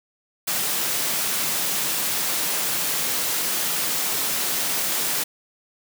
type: high-pass noise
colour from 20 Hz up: white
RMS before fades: -24 dBFS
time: 0.47-5.24 s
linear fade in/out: 10 ms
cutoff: 120 Hz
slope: 48 dB/octave
effects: none